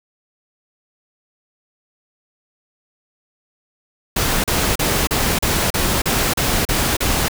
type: noise bursts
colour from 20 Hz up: pink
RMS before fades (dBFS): -18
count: 10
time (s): 4.16-7.284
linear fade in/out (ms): 5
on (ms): 280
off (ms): 36
effects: none